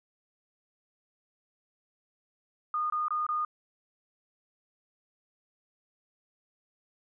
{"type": "tone bursts", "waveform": "sine", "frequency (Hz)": 1225, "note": "D#6", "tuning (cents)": -27, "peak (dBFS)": -27, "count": 4, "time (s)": [2.74, 3.449], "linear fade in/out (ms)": 2, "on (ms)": 160, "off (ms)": 23, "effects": []}